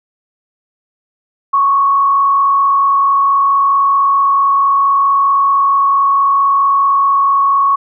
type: tone with frequency modulation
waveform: sine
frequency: 1108.7 Hz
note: C#6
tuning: in tune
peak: -8 dBFS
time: 1.53-7.76 s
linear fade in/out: 10 ms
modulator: 44.5 Hz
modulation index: 0.5
effects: none